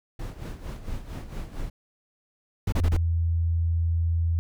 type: noise with tremolo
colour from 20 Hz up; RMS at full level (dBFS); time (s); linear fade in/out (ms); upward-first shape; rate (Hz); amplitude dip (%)
brown; -32; 0.19-1.7; 5; sine; 4.4; 70
type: noise bursts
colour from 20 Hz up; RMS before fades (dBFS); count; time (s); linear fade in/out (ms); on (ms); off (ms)
brown; -24; 4; 2.67-2.969; 5; 53; 29
type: tone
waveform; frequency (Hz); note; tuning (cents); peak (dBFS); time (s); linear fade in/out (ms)
sine; 83.4; E2; +21; -21; 2.75-4.39; 0
effects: none